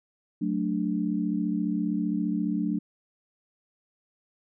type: chord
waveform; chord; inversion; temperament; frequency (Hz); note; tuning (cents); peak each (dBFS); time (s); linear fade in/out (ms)
sine; D major; first; equal; 185 / 220 / 293.7; F#3 / A3 / D4; 0 / 0 / 0; -29; 0.41-2.79; 10
effects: none